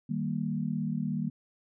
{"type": "chord", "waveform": "sine", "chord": "Eb major", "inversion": "none", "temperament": "equal", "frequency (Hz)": [155.56, 196, 233.1], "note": ["Eb3", "G3", "Bb3"], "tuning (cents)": [0, 0, 0], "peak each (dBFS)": -33, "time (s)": [0.09, 1.3], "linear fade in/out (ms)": 10, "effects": []}